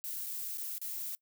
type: noise with dropouts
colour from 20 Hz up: violet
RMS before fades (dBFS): -39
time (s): 0.04-1.15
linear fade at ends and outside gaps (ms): 0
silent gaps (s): 0.262-0.266 / 0.574-0.581 / 0.781-0.815
effects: noise-tail reverb RT60 0.1 s tail -23 dB re dry